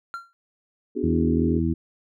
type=tone with exponential decay; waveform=triangle; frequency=1375 Hz; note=F6; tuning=27 cents flat; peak=-25 dBFS; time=0.14-0.33 s; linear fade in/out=0 ms; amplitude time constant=41 ms
type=chord; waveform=sine; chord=G# half-diminished seventh; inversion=first; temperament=equal; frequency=246.9 / 293.7 / 370 / 415.3 Hz; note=B3 / D4 / F#4 / G#4; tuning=0 / 0 / 0 / 0 cents; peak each=-30 dBFS; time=0.95-1.6 s; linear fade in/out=20 ms
type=harmonic tone; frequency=82 Hz; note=E2; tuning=9 cents flat; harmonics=1 / 2 / 3 / 4; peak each=-26 / -26 / -26 / -26 dBFS; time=1.03-1.74 s; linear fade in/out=10 ms
effects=none